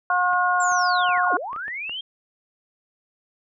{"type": "harmonic tone", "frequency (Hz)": 359.6, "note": "F#4", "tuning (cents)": -49, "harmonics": [2, 3, 4], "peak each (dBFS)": [-22, -22, -22], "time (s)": [0.1, 1.37], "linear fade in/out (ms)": 2}
{"type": "clicks", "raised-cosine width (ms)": 0.5, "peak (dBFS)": -25, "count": 8, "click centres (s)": [0.333, 0.721, 1.091, 1.176, 1.531, 1.562, 1.681, 1.895]}
{"type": "linear two-way sweep", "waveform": "sine", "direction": "down then up", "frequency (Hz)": [7560, 270, 3247], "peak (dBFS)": -28, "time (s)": [0.6, 2.01], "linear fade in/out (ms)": 5, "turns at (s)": 1.34}
{"effects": []}